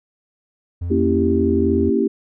triangle tone with pitch glide, 86.5 to 84.52 Hz, F2 to E2, -16 to +44 cents, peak -20 dBFS, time 0.81-1.9 s, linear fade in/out 10 ms, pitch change -40 cents, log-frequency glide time 1.04-1.49 s
sine chord, A# diminished seventh, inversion none, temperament equal, 233.1 / 277.2 / 329.6 / 392 Hz, A#3 / C#4 / E4 / G4, 0 / 0 / 0 / 0 cents, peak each -20 / -21 / -22 / -19 dBFS, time 0.9-2.08 s, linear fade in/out 10 ms
effects none

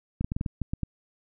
clicks, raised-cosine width 5 ms, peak -16 dBFS, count 9, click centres 0.21 / 0.245 / 0.319 / 0.365 / 0.411 / 0.462 / 0.617 / 0.735 / 0.833 s, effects none

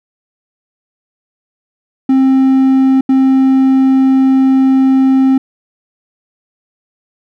triangle tone bursts at uneven times, 265 Hz, C4, 22 cents sharp, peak -4 dBFS, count 2, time 2.09-3.01 / 3.09-5.38 s, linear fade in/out 5 ms, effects none

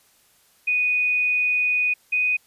sine tone pair in turn, 2480 / 2491 Hz, D#7 / D#7, -6 / +1 cents, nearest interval unison, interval 7 cents, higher second, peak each -18 dBFS, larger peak neither, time 0.67-1.94 / 2.12-2.37 s, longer first, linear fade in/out 10 ms, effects white hiss -59 dBFS RMS until 2.46 s + resampled to 32000 Hz

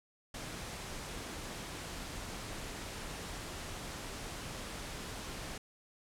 pink noise, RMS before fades -43 dBFS, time 0.34-5.58 s, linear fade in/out 5 ms, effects low-pass 10000 Hz 12 dB/octave

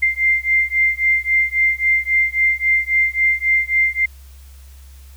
sine beating tone pair, 2093 / 2096.7 Hz, C7 / C7, 0 / +3 cents, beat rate 3.7 Hz, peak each -17 dBFS, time 0.02-4.06 s, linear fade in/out 10 ms, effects added 67 Hz sine -38 dBFS peak until 5.16 s + white hiss -51 dBFS RMS until 5.16 s

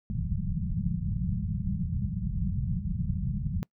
white low-pass noise, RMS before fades -30 dBFS, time 0.1-3.63 s, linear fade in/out 0 ms, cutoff 200 Hz, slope 96 dB/octave, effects noise-tail reverb RT60 0.1 s tail -25 dB re dry

